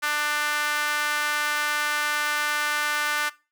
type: tone with high-pass filter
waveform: sawtooth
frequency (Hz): 297.1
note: D4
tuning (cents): +20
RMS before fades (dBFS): -25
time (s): 0.02-3.3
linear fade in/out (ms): 20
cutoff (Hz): 1400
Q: 2.6
effects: noise-tail reverb RT60 0.3 s tail -21 dB re dry

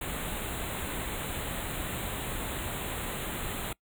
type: band-stop noise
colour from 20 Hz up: pink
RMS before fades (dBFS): -35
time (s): 0.01-3.73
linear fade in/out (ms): 5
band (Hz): 4000 to 7000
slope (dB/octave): 96
effects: noise-tail reverb RT60 0.1 s tail -23 dB re dry

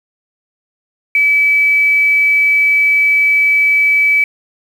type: tone with quantisation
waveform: sine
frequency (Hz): 2296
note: D7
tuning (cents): -40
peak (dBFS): -8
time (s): 1.15-4.24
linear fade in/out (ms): 2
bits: 6
effects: none

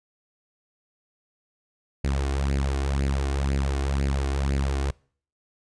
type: tone with flanger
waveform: sawtooth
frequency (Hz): 68.7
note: C#2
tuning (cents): -15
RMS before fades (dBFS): -25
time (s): 2.04-4.91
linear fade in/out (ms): 5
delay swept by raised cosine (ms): 0.42 to 2.82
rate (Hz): 2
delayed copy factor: +0.65
effects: noise-tail reverb RT60 0.5 s tail -25 dB re dry + resampled to 22050 Hz

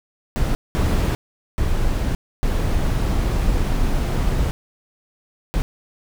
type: noise bursts at uneven times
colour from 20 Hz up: brown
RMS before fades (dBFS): -19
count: 5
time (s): 0.36-0.55 / 0.75-1.15 / 1.58-2.15 / 2.43-4.51 / 5.54-5.62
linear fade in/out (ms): 0
effects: none

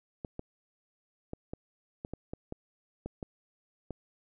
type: clicks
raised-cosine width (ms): 2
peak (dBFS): -24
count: 11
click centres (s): 0.248 / 0.394 / 1.334 / 1.535 / 2.049 / 2.136 / 2.335 / 2.524 / 3.06 / 3.228 / 3.907
effects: none

